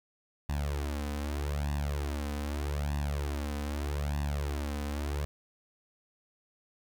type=tone with flanger; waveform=sawtooth; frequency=72.3 Hz; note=D2; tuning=27 cents flat; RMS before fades=-33 dBFS; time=0.49-5.25 s; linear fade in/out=0 ms; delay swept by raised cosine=1.1 to 4 ms; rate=0.81 Hz; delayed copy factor=+1; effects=none